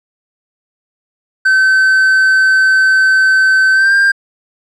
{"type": "tone with pitch glide", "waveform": "triangle", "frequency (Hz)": [1536, 1592.9], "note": ["G6", "G6"], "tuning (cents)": [-36, 27], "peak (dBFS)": -5, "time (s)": [1.45, 4.12], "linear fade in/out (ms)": 10, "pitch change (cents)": 63, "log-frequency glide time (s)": [3.73, 3.94], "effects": ["resampled to 24000 Hz"]}